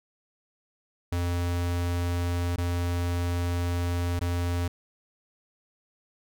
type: tone with dropouts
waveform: square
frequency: 87.31 Hz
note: F2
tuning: in tune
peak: -26 dBFS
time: 1.12-4.68 s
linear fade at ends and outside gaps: 5 ms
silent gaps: 2.561-2.58 / 4.193-4.211 s
effects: none